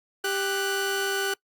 sawtooth tone pair together, 393.8 / 1484 Hz, G4 / F#6, +8 / +5 cents, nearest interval octave + major seventh, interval 2297 cents, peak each -24 dBFS, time 0.24-1.34 s, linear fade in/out 5 ms, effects noise-tail reverb RT60 0.1 s tail -24 dB re dry + Opus 48 kbps

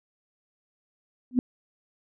sine tone with exponential growth, 250 Hz, B3, 21 cents sharp, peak -13 dBFS, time 1.31-1.39 s, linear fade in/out 1 ms, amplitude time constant 17 ms, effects none

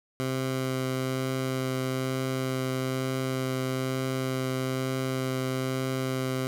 15% pulse tone with vibrato, 130.81 Hz, C3, in tune, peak -21 dBFS, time 0.2-6.47 s, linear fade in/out 0 ms, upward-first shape triangle, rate 1.1 Hz, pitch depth 8 cents each way, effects none

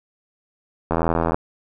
click train, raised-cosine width 1 ms, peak -6 dBFS, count 37, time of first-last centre 0.91-1.345 s, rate 82.8 Hz, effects none

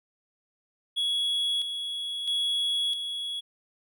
triangle tone with tremolo, 3353 Hz, G#7, 16 cents sharp, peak -23 dBFS, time 0.96-3.41 s, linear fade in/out 20 ms, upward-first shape square, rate 0.76 Hz, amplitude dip 50%, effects none

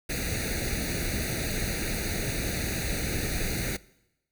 pink noise with comb filter, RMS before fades -30 dBFS, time 0.09-3.77 s, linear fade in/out 10 ms, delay 0.47 ms, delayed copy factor +1, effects noise-tail reverb RT60 0.9 s tail -21 dB re dry

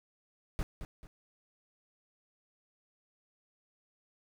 brown noise with echo, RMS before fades -32 dBFS, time 0.59-0.63 s, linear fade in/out 0 ms, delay 220 ms, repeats 2, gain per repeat -9 dB, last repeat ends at 1.07 s, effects none

